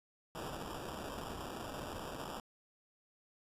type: noise with sample-and-hold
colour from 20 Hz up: white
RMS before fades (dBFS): -44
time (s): 0.35-2.4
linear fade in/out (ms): 0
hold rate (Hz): 2100
effects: resampled to 32000 Hz